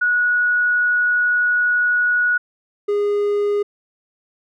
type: tone pair in turn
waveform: sine / triangle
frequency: 1461 / 410.5 Hz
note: F#6 / G#4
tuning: -22 / -20 cents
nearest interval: octave + minor seventh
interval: 2198 cents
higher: first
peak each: -14 / -14 dBFS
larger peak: neither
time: 0.01-2.38 / 2.88-3.63 s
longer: first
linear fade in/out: 10 ms
effects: none